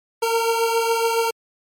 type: beating tone pair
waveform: 25% pulse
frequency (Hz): 457 / 464.2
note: A#4 / A#4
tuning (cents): -34 / -7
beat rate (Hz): 7.2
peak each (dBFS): -15 / -21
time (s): 0.22-1.31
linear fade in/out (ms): 10
effects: MP3 64 kbps